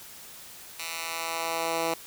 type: tone with high-pass filter sweep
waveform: 10% pulse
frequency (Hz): 165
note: E3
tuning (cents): +2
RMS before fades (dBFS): -31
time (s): 0.79-1.94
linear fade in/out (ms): 5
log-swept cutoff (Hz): 2300 to 370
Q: 0.78
effects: white hiss -46 dBFS RMS until 2.06 s